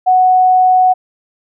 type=tone; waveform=sine; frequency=740 Hz; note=F#5; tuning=in tune; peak=-6 dBFS; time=0.06-0.94 s; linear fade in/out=20 ms; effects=none